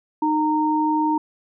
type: tone pair together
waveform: sine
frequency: 308 / 923 Hz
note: D#4 / A#5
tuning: -17 / -17 cents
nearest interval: octave + perfect fifth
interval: 1900 cents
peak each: -20 dBFS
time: 0.22-1.18 s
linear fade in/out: 5 ms
effects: none